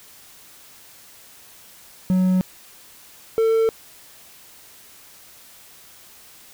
triangle tone pair in turn, 185 / 448.7 Hz, F#3 / A4, 0 / +34 cents, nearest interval octave + minor third, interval 1534 cents, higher second, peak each -13 dBFS, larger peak neither, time 2.1-2.41 / 3.38-3.69 s, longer neither, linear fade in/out 0 ms, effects white hiss -47 dBFS RMS until 6.53 s

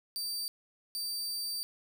sawtooth tone bursts at uneven times, 4648 Hz, D8, 19 cents flat, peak -31 dBFS, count 2, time 0.16-0.48 / 0.95-1.63 s, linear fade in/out 0 ms, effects none

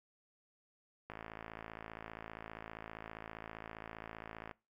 click train, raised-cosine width 0.5 ms, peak -30 dBFS, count 189, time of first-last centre 1.1-4.512 s, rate 55.1 Hz, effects noise-tail reverb RT60 0.3 s tail -23 dB re dry

